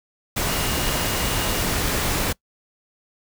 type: tone in noise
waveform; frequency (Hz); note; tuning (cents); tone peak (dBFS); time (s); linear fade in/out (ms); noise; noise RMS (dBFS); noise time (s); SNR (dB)
sine; 2855; F7; +37; -34; 0.48-1.61; 10; pink; -23; 0.36-2.33; -14
effects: noise-tail reverb RT60 0.1 s tail -23 dB re dry